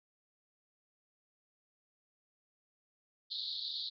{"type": "band-pass noise", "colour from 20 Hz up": "pink", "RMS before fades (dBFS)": -40, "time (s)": [3.3, 3.9], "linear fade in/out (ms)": 20, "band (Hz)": [3600, 4500], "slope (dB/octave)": 96, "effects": []}